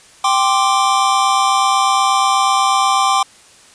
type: chord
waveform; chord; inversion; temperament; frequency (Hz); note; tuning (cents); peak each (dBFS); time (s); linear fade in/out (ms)
square; G suspended fourth; none; equal; 784 / 1046.5 / 1174.7; G5 / C6 / D6; 0 / 0 / 0; -17; 0.24-3.23; 5
effects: white hiss -45 dBFS RMS until 3.74 s + resampled to 22050 Hz